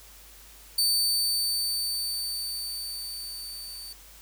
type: tone with level ramp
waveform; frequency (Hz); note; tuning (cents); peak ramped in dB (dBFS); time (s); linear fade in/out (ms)
sawtooth; 4560; C#8; +48; -18 to -36; 0.78-3.93; 5
effects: added 50 Hz sine -53 dBFS peak until 4.21 s + white hiss -51 dBFS RMS until 4.21 s